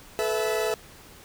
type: chord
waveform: 40% pulse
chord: A suspended second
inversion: none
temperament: equal with one note detuned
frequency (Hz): 433.2 / 493.9 / 659.3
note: A4 / B4 / E5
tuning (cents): -27 / 0 / 0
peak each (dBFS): -26 / -30 / -28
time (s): 0.19-0.74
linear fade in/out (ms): 0
effects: pink hiss -49 dBFS RMS until 1.24 s

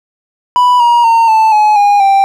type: tone with pitch steps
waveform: triangle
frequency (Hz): 987.8 / 950.9 / 915.3 / 881 / 848.1 / 816.4 / 785.8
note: B5 / A#5 / A#5 / A5 / G#5 / G#5 / G5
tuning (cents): 0 / +34 / -32 / +2 / +36 / -30 / +4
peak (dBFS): -3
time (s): 0.56-2.24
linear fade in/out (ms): 0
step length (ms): 240
effects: none

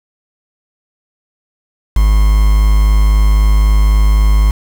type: tone with quantisation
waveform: triangle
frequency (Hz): 51.91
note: G#1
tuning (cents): 0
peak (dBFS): -4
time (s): 1.96-4.51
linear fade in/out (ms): 5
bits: 4
effects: none

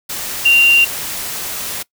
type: tone in noise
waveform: sine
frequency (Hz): 2773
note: F7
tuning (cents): -13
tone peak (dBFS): -6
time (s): 0.45-0.85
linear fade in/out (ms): 10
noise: white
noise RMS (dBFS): -24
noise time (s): 0.09-1.83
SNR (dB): +15
effects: noise-tail reverb RT60 0.1 s tail -21 dB re dry

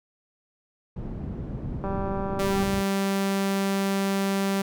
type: low-pass noise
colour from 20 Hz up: white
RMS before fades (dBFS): -33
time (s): 0.96-2.82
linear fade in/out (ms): 5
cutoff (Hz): 190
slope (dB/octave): 12
type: click train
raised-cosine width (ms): 1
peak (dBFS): -18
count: 155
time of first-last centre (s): 1.84-2.63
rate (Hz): 195
type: tone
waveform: sawtooth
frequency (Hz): 195.9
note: G3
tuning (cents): -1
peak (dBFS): -19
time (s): 2.39-4.62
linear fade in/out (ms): 5
effects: none

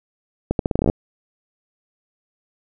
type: accelerating click train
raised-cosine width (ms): 2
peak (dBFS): -5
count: 12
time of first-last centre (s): 0.51-0.899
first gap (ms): 82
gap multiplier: 0.81
effects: none

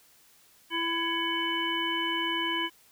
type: harmonic tone with a mistuned harmonic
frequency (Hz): 333.4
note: E4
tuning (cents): +20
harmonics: 1 / 3 / 5 / 7 / 9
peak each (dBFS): -34 / -33 / -35 / -35 / -31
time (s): 0.7-2.7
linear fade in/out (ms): 50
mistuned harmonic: 7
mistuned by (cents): -79
effects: white hiss -60 dBFS RMS until 2.91 s

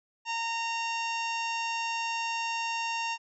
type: harmonic tone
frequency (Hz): 920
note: A#5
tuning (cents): -23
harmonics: 1 / 2 / 3 / 4 / 5 / 6 / 7 / 8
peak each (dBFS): -32 / -41 / -34 / -46 / -47 / -41 / -46 / -51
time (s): 0.25-3.18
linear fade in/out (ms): 50
effects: none

